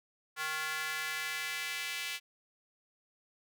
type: tone with high-pass filter sweep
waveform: square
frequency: 155.56 Hz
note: D#3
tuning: in tune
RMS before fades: -37 dBFS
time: 0.36-2.2 s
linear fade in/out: 50 ms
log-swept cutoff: 1400 to 2500 Hz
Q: 2
effects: none